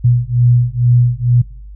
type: beating tone pair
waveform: sine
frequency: 120.6 / 122.8 Hz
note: B2 / B2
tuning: -41 / -9 cents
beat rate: 2.2 Hz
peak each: -12 dBFS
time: 0.04-1.42 s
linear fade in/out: 10 ms
effects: noise-tail reverb RT60 0.5 s tail -21 dB re dry + added 50 Hz sine -30 dBFS peak until 1.75 s